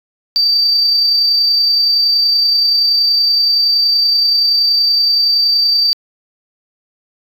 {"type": "tone with amplitude modulation", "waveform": "sine", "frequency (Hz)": 4645, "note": "D8", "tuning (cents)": -20, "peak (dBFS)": -7, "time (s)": [0.36, 5.93], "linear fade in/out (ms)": 0, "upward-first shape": "sine", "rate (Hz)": 30.6, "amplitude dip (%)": 30, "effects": ["tanh soft clip ceiling -5 dBFS"]}